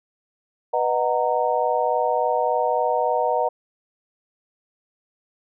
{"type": "chord", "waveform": "sine", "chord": "B major seventh", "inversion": "none", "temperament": "just", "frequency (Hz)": [493.9, 617.4, 740.8, 926], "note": ["B4", "D#5", "F#5", "A#5"], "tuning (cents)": [0, -14, 2, -12], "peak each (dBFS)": -24, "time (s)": [0.73, 3.49], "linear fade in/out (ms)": 10, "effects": []}